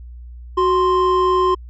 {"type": "tone pair together", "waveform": "triangle", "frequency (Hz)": [370, 1046.5], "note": ["F#4", "C6"], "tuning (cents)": [0, 0], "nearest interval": "octave + tritone", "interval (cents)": 1800, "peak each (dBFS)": -14, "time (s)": [0.57, 1.55], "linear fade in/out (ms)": 10, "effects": ["added 60 Hz sine -33 dBFS peak until 1.69 s", "resampled to 16000 Hz"]}